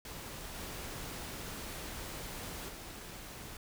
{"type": "noise with level steps", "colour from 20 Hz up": "pink", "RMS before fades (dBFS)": [-45, -43, -47], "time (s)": [0.05, 3.57], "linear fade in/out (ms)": 2, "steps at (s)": [0.54, 2.68], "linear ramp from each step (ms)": 20, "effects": []}